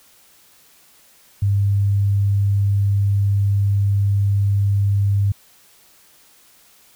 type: tone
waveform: sine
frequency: 100 Hz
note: G2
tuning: 35 cents sharp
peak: -14 dBFS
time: 1.42-5.32 s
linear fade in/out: 5 ms
effects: white hiss -52 dBFS RMS until 6.95 s